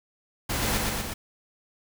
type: noise with echo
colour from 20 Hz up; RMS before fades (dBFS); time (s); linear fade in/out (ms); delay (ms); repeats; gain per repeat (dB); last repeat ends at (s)
pink; -28; 0.49-0.78; 10; 120; 3; -2; 1.14
effects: none